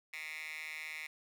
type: tone with high-pass filter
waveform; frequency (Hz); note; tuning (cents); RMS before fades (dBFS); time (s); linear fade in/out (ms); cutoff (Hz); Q
10% pulse; 155.56; D#3; 0; -44; 0.13-1.07; 5; 2100; 5
effects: none